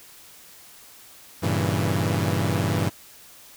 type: chord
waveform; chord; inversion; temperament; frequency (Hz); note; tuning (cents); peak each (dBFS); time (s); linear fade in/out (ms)
sawtooth; G diminished seventh; none; equal; 98 / 116.54 / 138.59 / 164.81; G2 / Bb2 / Db3 / Fb3; 0 / 0 / 0 / 0; -21 / -24 / -25 / -23; 1.42-2.9; 20
effects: white hiss -48 dBFS RMS until 3.56 s